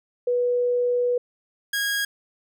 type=tone pair in turn; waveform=sine / sawtooth; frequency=489.3 / 1640.1 Hz; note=B4 / G#6; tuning=-16 / -22 cents; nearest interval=octave + major sixth; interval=2094 cents; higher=second; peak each=-19 dBFS; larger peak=neither; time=0.27-1.18 / 1.73-2.05 s; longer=first; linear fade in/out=5 ms; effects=none